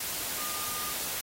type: tone in noise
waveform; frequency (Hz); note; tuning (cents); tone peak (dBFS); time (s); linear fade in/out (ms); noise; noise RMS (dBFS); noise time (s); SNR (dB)
sine; 1215; D#6; -42; -41; 0.38-0.93; 5; white; -34; 0-1.21; -10
effects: AAC 48 kbps